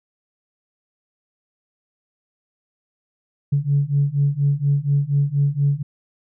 sine beating tone pair, 140 / 144.2 Hz, C#3 / D3, +18 / -31 cents, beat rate 4.2 Hz, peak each -19 / -18 dBFS, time 3.52-5.83 s, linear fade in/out 10 ms, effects tanh soft clip ceiling -9 dBFS

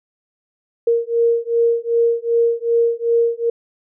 sine beating tone pair, 464.8 / 467.4 Hz, A#4 / A#4, -5 / +5 cents, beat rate 2.6 Hz, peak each -17 dBFS, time 0.87-3.5 s, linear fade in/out 5 ms, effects none

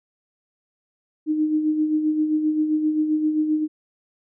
sine tone with tremolo, 307.9 Hz, D#4, 18 cents flat, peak -16 dBFS, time 1.26-3.68 s, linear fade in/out 50 ms, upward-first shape sine, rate 7.6 Hz, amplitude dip 50%, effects none

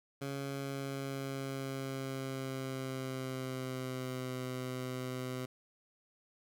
15% pulse tone with pitch glide, 138.59 to 127.82 Hz, C#3 to C3, 0 to -40 cents, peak -31 dBFS, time 0.21-5.46 s, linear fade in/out 10 ms, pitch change -140 cents, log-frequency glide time 0.38-4.4 s, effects none

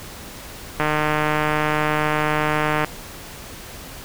click train, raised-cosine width 0.5 ms, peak -5 dBFS, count 312, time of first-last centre 0.8-2.846 s, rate 152 Hz, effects pink hiss -37 dBFS RMS until 4.04 s

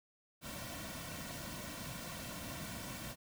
pink noise with comb filter, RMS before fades -45 dBFS, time 0.41-3.16 s, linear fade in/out 50 ms, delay 2.4 ms, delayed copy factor -0.7, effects none

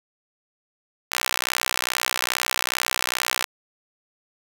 sawtooth tone with high-pass filter, 62.4 Hz, B1, 19 cents sharp, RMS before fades -26 dBFS, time 1.11-3.45 s, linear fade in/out 10 ms, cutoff 1500 Hz, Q 0.72, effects 7-bit

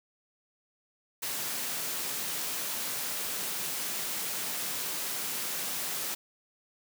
white high-pass noise, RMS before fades -34 dBFS, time 1.22-6.15 s, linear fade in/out 10 ms, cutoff 120 Hz, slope 48 dB/octave, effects none

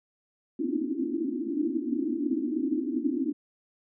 white band-pass noise, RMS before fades -29 dBFS, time 0.59-3.33 s, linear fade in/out 10 ms, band 240 to 340 Hz, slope 96 dB/octave, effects none

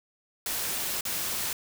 white noise with dropouts, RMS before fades -31 dBFS, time 0.46-1.53 s, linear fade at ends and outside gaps 2 ms, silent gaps 1.009-1.052 s, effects none

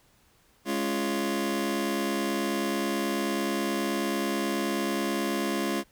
sawtooth chord, Db major, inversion second, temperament just, 207.9 / 277.2 / 346.5 Hz, Ab3 / Db4 / F4, +2 / 0 / -14 cents, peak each -27 dBFS, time 0.65-5.84 s, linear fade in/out 50 ms, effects pink hiss -63 dBFS RMS until 5.91 s

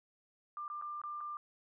sine tone with dropouts, 1192 Hz, D6, 25 cents sharp, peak -39 dBFS, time 0.57-1.37 s, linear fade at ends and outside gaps 1 ms, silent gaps 0.68-0.7 / 0.814-0.822 / 1.016-1.037 / 1.206-1.21 s, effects none

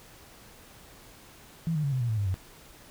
sine tone with pitch steps, 164.81 / 152.01 / 140.2 / 129.31 / 119.26 / 110 / 101.45 / 93.57 Hz, E3 / D#3 / C#3 / C3 / A#2 / A2 / G#2 / F#2, 0 / -40 / +20 / -20 / +40 / 0 / -40 / +20 cents, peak -25 dBFS, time 1.67-2.342 s, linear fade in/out 0 ms, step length 84 ms, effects pink hiss -52 dBFS RMS until 2.9 s

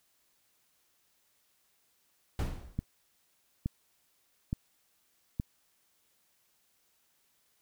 brown noise with exponential decay, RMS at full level -27 dBFS, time 2.39-2.84 s, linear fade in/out 2 ms, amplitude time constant 97 ms
click train, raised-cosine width 5 ms, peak -19 dBFS, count 4, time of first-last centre 2.79-5.399 s, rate 1.15 Hz
effects white hiss -72 dBFS RMS until 7.61 s

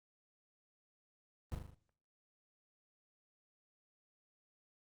brown noise with echo, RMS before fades -39 dBFS, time 1.52-1.55 s, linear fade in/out 0 ms, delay 39 ms, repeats 5, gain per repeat -4 dB, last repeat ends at 1.745 s, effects noise-tail reverb RT60 0.7 s tail -23 dB re dry + Opus 24 kbps

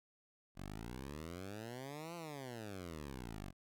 10% pulse exponential two-way sweep, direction up then down, 44.73 to 174.61 to 44.73 Hz, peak -37 dBFS, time 0.55-3.53 s, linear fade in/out 50 ms, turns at 2.15 s, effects none

